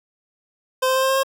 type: tone with pitch steps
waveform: 25% pulse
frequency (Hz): 517 / 521.2 / 525.4 / 529.7 / 534 / 538.3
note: C5 / C5 / C5 / C5 / C5 / C5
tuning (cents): -21 / -7 / +7 / +21 / +35 / +49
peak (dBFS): -13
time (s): 0.82-1.234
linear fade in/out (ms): 10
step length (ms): 69
effects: none